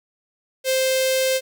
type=tone with notch filter; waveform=sawtooth; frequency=523.3 Hz; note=C5; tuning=in tune; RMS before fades=-20 dBFS; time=0.64-1.41 s; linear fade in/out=50 ms; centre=1100 Hz; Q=0.62; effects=none